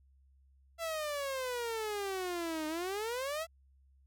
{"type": "exponential two-way sweep", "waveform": "sawtooth", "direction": "down then up", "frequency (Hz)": [675, 305.3, 675], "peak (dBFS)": -31, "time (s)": [0.78, 3.47], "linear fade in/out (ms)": 50, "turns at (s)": 2.67, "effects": ["added 67 Hz sine -62 dBFS peak until 4.06 s"]}